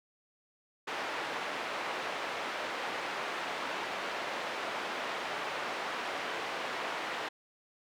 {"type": "band-pass noise", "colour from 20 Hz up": "pink", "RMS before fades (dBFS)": -37, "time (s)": [0.87, 7.29], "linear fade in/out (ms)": 10, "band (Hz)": [540, 2700], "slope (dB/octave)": 12, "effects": []}